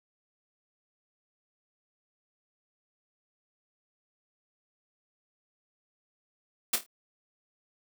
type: noise with echo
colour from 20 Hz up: white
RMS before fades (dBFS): -25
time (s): 6.73-6.76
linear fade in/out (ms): 5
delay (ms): 26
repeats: 4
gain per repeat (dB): -9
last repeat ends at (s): 6.864
effects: high-pass 200 Hz 12 dB/octave